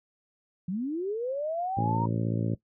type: linear sweep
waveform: sine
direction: up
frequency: 168.9 to 953 Hz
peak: -28 dBFS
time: 0.68-2.06 s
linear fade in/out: 5 ms
type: harmonic tone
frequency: 56.2 Hz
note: A1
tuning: 37 cents sharp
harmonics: 2 / 3 / 4 / 5 / 6 / 7 / 8 / 9 / 10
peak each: -29 / -32 / -34 / -36 / -38 / -43 / -44 / -45 / -43 dBFS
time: 1.77-2.55 s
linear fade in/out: 5 ms
effects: noise-tail reverb RT60 0.1 s tail -18 dB re dry